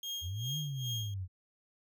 35% pulse tone with tremolo, 3241 Hz, G#7, 43 cents flat, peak -34 dBFS, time 0.03-1.14 s, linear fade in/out 2 ms, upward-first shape sine, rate 2.5 Hz, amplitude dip 85%
sine exponential two-way sweep, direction up then down, 80.4 to 154.6 to 88.9 Hz, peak -35 dBFS, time 0.21-1.28 s, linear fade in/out 50 ms, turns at 0.58 s
effects none

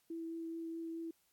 sine tone with vibrato, 329.6 Hz, E4, in tune, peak -40 dBFS, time 0.1-1.11 s, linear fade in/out 5 ms, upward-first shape triangle, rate 4.7 Hz, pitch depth 11 cents each way, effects white hiss -75 dBFS RMS until 1.32 s + AAC 64 kbps

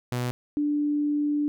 sawtooth / sine tone pair in turn, 123.3 / 294 Hz, B2 / D4, -2 / +2 cents, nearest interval octave + minor third, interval 1504 cents, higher second, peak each -22 dBFS, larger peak neither, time 0.12-0.31 / 0.57-1.48 s, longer second, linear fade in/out 0 ms, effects none

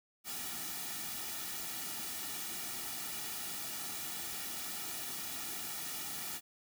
white noise with comb filter, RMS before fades -41 dBFS, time 0.24-6.41 s, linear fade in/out 50 ms, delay 1.9 ms, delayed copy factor -0.7, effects none

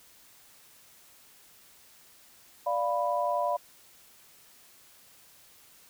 sine chord, B diminished, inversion first, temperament equal, 587.3 / 698.5 / 987.8 Hz, D5 / F5 / B5, 0 / 0 / 0 cents, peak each -30 dBFS, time 2.66-3.57 s, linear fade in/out 10 ms, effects white hiss -57 dBFS RMS until 5.89 s

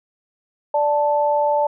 sine tone pair together, 587 / 879.5 Hz, D5 / A5, -1 / -1 cents, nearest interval perfect fifth, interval 700 cents, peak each -18 dBFS, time 0.74-1.67 s, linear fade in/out 5 ms, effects none

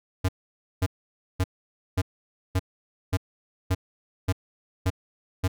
square tone bursts, 93 Hz, F#2, 9 cents sharp, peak -21 dBFS, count 10, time 0.24-5.48 s, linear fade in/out 10 ms, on 47 ms, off 530 ms, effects none

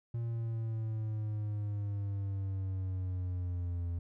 triangle exponential sweep, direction down, 117.5 to 85.4 Hz, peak -31 dBFS, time 0.14-3.99 s, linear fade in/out 5 ms, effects none

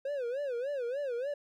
triangle tone with vibrato, 523.3 Hz, C5, in tune, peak -30 dBFS, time 0.05-1.34 s, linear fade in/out 5 ms, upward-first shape sine, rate 3.4 Hz, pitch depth 190 cents each way, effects none

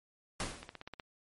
pink noise with exponential decay, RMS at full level -34 dBFS, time 0.4-0.82 s, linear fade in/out 1 ms, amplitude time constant 90 ms
click train, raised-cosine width 0.3 ms, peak -28 dBFS, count 7, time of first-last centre 0.63-0.998 s, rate 16.3 Hz
effects MP3 48 kbps

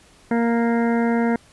harmonic tone, 233.1 Hz, A#3, in tune, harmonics 1 / 2 / 3 / 4 / 6 / 7 / 8 / 9, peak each -18 / -24 / -28 / -30 / -34 / -35 / -36 / -37 dBFS, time 0.31-1.36 s, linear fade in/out 2 ms, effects pink hiss -52 dBFS RMS until 1.52 s + resampled to 24000 Hz

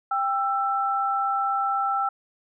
sine tone pair together, 792 / 1332 Hz, G5 / E6, +18 / +18 cents, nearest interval major sixth, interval 900 cents, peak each -25 / -24 dBFS, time 0.11-2.09 s, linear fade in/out 5 ms, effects none

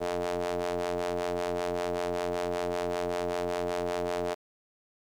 sawtooth ring-modulated tone, 88.1 Hz, F2, 16 cents sharp, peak -22 dBFS, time 0-4.35 s, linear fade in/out 20 ms, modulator 526 Hz, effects low-pass 9000 Hz 12 dB/octave + 10-bit

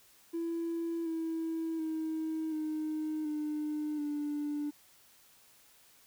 triangle tone with pitch steps, 334.1 / 325.7 / 317.5 / 309.6 / 301.8 / 294.2 Hz, E4 / E4 / D#4 / D#4 / D4 / D4, +23 / -21 / +35 / -9 / +47 / +3 cents, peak -29 dBFS, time 0.33-4.71 s, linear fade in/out 20 ms, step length 730 ms, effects tanh soft clip ceiling -29 dBFS + white hiss -62 dBFS RMS until 6.06 s

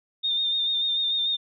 sine tone with vibrato, 3645 Hz, A#7, 40 cents flat, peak -22 dBFS, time 0.23-1.37 s, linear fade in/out 20 ms, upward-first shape sine, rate 6.8 Hz, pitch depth 32 cents each way, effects none

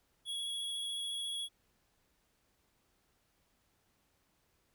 square tone with vibrato, 3343 Hz, G#7, 11 cents sharp, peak -37 dBFS, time 0.25-1.49 s, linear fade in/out 50 ms, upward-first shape sine, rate 14 Hz, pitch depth 15 cents each way, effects pink hiss -75 dBFS RMS until 4.74 s

